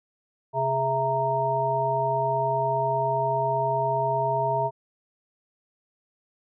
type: harmonic tone with a mistuned harmonic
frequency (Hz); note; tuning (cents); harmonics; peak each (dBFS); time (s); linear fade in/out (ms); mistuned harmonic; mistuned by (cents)
132.5; C3; +22; 1 / 3 / 5 / 7; -31 / -31 / -26 / -25; 0.53-4.71; 50; 3; +71
effects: none